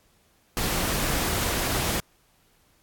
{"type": "noise", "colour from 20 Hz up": "pink", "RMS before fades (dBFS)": -26, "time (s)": [0.57, 2], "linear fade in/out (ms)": 0, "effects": ["pink hiss -63 dBFS RMS until 2.82 s", "AAC 64 kbps"]}